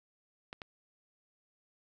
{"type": "clicks", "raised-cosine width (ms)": 0.3, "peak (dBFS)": -26, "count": 2, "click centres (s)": [0.529, 0.618], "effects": []}